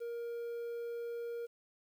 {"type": "tone", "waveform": "triangle", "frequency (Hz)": 470, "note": "A#4", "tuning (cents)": 14, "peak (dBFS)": -36, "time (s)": [0, 1.47], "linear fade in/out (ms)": 20, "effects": ["11-bit"]}